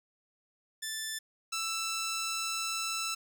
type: tone pair in turn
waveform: 10% pulse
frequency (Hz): 1760 / 1326.6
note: A6 / E6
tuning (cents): 0 / +11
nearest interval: perfect fourth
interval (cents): 489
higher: first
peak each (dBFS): -26 / -24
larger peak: second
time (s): 0.82-1.19 / 1.52-3.15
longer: second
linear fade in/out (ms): 10
effects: none